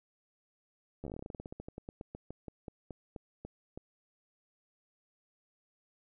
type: slowing click train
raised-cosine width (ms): 2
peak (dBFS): -29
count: 29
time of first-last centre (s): 1.04-3.775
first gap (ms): 12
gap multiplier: 1.13
effects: none

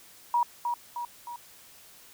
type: tone with echo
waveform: sine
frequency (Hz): 956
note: A#5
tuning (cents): +43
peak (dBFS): -21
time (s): 0.34-0.43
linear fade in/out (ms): 2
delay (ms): 310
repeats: 3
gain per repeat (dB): -5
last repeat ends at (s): 1.36
effects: white hiss -53 dBFS RMS until 2.13 s

